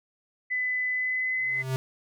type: tone with pitch glide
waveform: sine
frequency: 2006 to 2033 Hz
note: B6 to B6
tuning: +26 to +50 cents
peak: -25 dBFS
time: 0.5-1.63 s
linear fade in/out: 20 ms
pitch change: +24 cents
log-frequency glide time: 0.92-1.44 s
type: tone with exponential growth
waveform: square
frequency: 131.2 Hz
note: C3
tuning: 5 cents sharp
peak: -24 dBFS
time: 1.37-1.76 s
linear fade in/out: 0 ms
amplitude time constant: 84 ms
effects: none